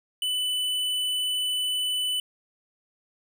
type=tone with tanh clipping; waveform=sine; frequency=2991 Hz; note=F#7; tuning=18 cents sharp; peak=-26 dBFS; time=0.22-2.2 s; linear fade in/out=2 ms; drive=14 dB; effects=none